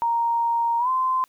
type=tone with pitch glide; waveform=sine; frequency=932.3 to 1034.5 Hz; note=A#5 to C6; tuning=0 to -20 cents; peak=-19 dBFS; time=0.02-1.24 s; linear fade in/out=0 ms; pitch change=+180 cents; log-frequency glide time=0.79-0.89 s; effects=white hiss -63 dBFS RMS until 1.28 s